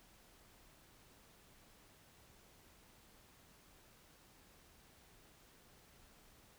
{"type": "silence", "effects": ["pink hiss -65 dBFS RMS until 6.58 s"]}